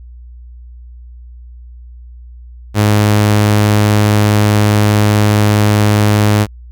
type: tone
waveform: sawtooth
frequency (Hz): 104.8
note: G#2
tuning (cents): +16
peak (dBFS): -4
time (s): 2.74-6.47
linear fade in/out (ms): 50
effects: added 60 Hz sine -31 dBFS peak until 6.71 s